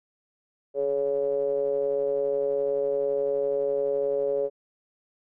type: ring-modulated tone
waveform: triangle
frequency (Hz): 69.3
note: C#2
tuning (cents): 0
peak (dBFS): -18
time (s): 0.74-4.5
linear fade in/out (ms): 50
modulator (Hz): 491
effects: none